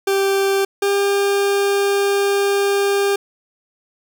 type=tone pair in turn; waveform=40% pulse; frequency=392 / 400 Hz; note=G4 / G4; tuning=0 / +35 cents; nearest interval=unison; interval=35 cents; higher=second; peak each=-14 dBFS; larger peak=neither; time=0.07-0.65 / 0.82-3.16 s; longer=second; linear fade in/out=5 ms; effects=none